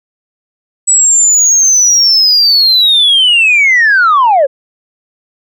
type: linear sweep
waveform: sine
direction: down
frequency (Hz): 7902 to 513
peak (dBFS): -3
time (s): 0.87-4.47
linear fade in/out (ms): 20
effects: tanh soft clip ceiling -2 dBFS